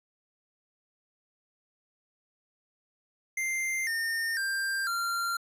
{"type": "tone with pitch steps", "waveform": "square", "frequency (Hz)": [2093, 1822.1, 1586.2, 1380.9], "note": ["C7", "A#6", "G6", "F6"], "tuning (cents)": [0, -40, 20, -20], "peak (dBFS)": -29, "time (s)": [3.37, 5.37], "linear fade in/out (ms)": 5, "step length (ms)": 500, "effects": ["resampled to 32000 Hz"]}